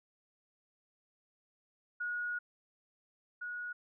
sine tone pair in turn, 1449 / 1454.3 Hz, F#6 / F#6, -37 / -30 cents, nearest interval unison, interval 7 cents, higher second, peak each -34 / -38 dBFS, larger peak first, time 2-2.39 / 3.41-3.73 s, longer first, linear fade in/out 10 ms, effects none

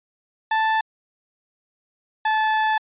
30% pulse tone pair in turn, 880 / 869.4 Hz, A5 / A5, 0 / -21 cents, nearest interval unison, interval 21 cents, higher first, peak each -15 dBFS, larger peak neither, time 0.51-0.81 / 2.25-2.78 s, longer second, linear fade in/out 5 ms, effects resampled to 8000 Hz

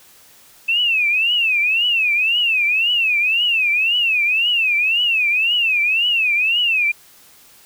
sine tone with vibrato, 2624 Hz, E7, 9 cents flat, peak -14 dBFS, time 0.68-6.92 s, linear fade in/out 10 ms, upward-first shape triangle, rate 1.9 Hz, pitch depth 220 cents each way, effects white hiss -48 dBFS RMS until 7.65 s

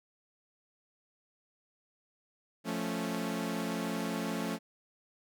sawtooth chord, F augmented, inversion none, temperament equal, 174.61 / 220 / 277.2 Hz, F3 / A3 / C#4, 0 / 0 / 0 cents, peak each -34 / -32 / -34 dBFS, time 2.64-4.59 s, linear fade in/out 50 ms, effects none

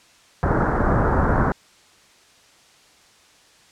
pink low-pass noise, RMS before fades -19 dBFS, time 0.43-1.52 s, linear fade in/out 0 ms, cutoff 1600 Hz, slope 48 dB/octave, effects white hiss -53 dBFS RMS until 3.71 s + low-pass 7000 Hz 12 dB/octave

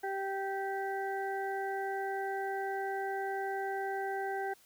harmonic tone, 390 Hz, G4, 9 cents flat, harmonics 1 / 2 / 4 / 5, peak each -37 / -36 / -41 / -48 dBFS, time 0.03-4.54 s, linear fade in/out 10 ms, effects white hiss -63 dBFS RMS until 4.65 s

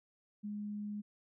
sine tone, 207.7 Hz, G#3, in tune, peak -38 dBFS, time 0.43-1.02 s, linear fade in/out 20 ms, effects none

